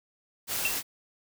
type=noise; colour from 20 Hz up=white; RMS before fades=-31 dBFS; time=0.47-0.83 s; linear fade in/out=50 ms
type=tone with exponential decay; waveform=triangle; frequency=2700 Hz; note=E7; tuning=41 cents sharp; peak=-20 dBFS; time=0.65-0.77 s; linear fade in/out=2 ms; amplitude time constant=26 ms
effects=none